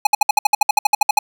square tone bursts, 840 Hz, G#5, 19 cents sharp, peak -9 dBFS, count 15, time 0.05-1.19 s, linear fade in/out 5 ms, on 20 ms, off 60 ms, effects none

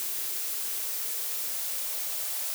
blue noise with high-pass filter sweep, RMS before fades -32 dBFS, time 0-2.54 s, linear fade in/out 0 ms, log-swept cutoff 330 to 600 Hz, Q 2.9, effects none

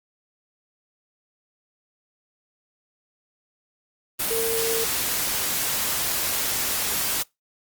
sine tone in noise, 455 Hz, A#4, 42 cents flat, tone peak -24 dBFS, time 4.3-4.85 s, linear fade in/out 10 ms, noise white, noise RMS -25 dBFS, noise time 4.19-7.23 s, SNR -2 dB, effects noise-tail reverb RT60 0.2 s tail -24 dB re dry + Opus 32 kbps

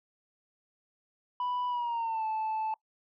sine tone with pitch glide, 987.8 to 875 Hz, B5 to A5, 0 to -10 cents, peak -27 dBFS, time 1.4-2.74 s, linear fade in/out 2 ms, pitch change -210 cents, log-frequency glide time 1.68-2.25 s, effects noise-tail reverb RT60 0.1 s tail -23 dB re dry + tanh soft clip ceiling -28 dBFS

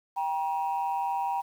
sine tone pair together, 788 / 951.8 Hz, G5 / A#5, +9 / +36 cents, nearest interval minor third, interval 327 cents, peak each -28 dBFS, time 0.16-1.42 s, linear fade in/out 20 ms, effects tanh soft clip ceiling -22 dBFS + 9-bit

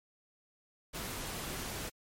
pink noise, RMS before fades -40 dBFS, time 0.93-1.9 s, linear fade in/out 20 ms, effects MP3 64 kbps

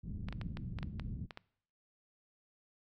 white low-pass noise, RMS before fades -42 dBFS, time 0.03-1.27 s, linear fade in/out 20 ms, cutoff 180 Hz, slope 24 dB/octave
clicks, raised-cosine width 0.3 ms, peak -28 dBFS, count 9, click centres 0.286 / 0.326 / 0.414 / 0.571 / 0.787 / 0.829 / 0.997 / 1.308 / 1.374 s
effects noise-tail reverb RT60 0.7 s tail -24 dB re dry

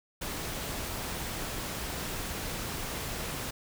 pink noise, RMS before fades -36 dBFS, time 0.21-3.51 s, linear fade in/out 10 ms, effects none

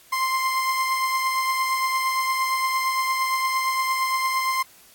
30% pulse beating tone pair, 1046.5 / 1055.2 Hz, C6 / C6, 0 / +14 cents, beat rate 8.7 Hz, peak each -19 / -28 dBFS, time 0.12-4.63 s, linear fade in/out 10 ms, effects white hiss -52 dBFS RMS until 4.94 s + AAC 64 kbps

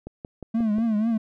click train, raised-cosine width 2 ms, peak -22 dBFS, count 5, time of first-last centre 0.07-0.784 s, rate 5.6 Hz
triangle tone with vibrato, 220 Hz, A3, in tune, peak -18 dBFS, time 0.54-1.18 s, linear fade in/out 10 ms, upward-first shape triangle, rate 4.1 Hz, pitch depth 120 cents each way
effects none

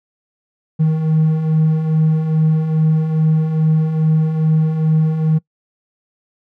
triangle beating tone pair, 155.56 / 157.96 Hz, D#3 / D#3, 0 / +26 cents, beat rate 2.4 Hz, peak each -18 / -10 dBFS, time 0.79-5.39 s, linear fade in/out 20 ms, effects noise-tail reverb RT60 0.1 s tail -25 dB re dry + tanh soft clip ceiling -4 dBFS

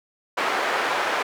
white band-pass noise, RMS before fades -24 dBFS, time 0.37-1.23 s, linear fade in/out 10 ms, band 490 to 1500 Hz, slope 12 dB/octave, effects none

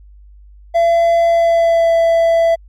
triangle tone with pitch glide, 676 to 665.9 Hz, E5 to E5, +43 to +17 cents, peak -7 dBFS, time 0.74-2.56 s, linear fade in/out 20 ms, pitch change -26 cents, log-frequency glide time 1.26-1.93 s, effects added 50 Hz sine -38 dBFS peak until 2.68 s + MP3 64 kbps

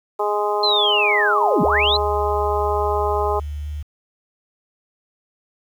harmonic tone, 207.7 Hz, G#3, in tune, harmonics 2 / 3 / 4 / 5 / 6, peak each -22 / -26 / -23 / -25 / -29 dBFS, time 0.19-3.4 s, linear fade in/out 10 ms
sine linear two-way sweep, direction down then up, 4186 to 141.6 to 4186 Hz, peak -16 dBFS, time 0.63-1.97 s, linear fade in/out 5 ms, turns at 1.62 s
sine tone with vibrato, 74 Hz, D2, 14 cents sharp, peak -25 dBFS, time 1.64-3.83 s, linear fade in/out 10 ms, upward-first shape square, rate 1 Hz, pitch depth 10 cents each way
effects 8-bit

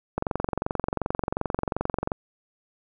click train, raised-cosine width 1 ms, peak -11 dBFS, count 45, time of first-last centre 0.18-2.118 s, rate 22.7 Hz, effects none

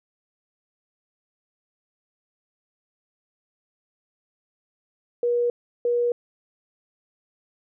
sine tone bursts at uneven times, 480.2 Hz, B4, 49 cents flat, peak -19 dBFS, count 2, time 5.23-5.5 / 5.85-6.12 s, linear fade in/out 2 ms, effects none

